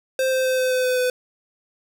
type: tone with pitch steps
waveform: square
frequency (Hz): 523.3 / 519.7 / 516.1 / 512.5 / 509 / 505.5 / 502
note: C5 / C5 / C5 / C5 / C5 / B4 / B4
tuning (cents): 0 / -12 / -24 / -36 / -48 / +40 / +28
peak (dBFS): -19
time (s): 0.19-1.1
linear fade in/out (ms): 2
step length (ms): 130
effects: none